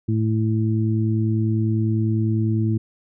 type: harmonic tone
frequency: 110 Hz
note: A2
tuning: in tune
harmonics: 1 / 2 / 3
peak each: -19 / -24 / -26 dBFS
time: 0.08-2.78 s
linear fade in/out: 10 ms
effects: none